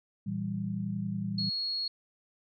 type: chord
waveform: sine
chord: E diminished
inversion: second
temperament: equal with one note detuned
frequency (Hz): 115.14 / 164.81 / 196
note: Bb2 / E3 / G3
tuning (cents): -21 / 0 / 0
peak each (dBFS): -37 / -37 / -33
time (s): 0.26-1.5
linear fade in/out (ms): 10
type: tone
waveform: sine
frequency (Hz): 4316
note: C#8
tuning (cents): -47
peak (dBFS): -30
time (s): 1.38-1.88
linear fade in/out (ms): 5
effects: none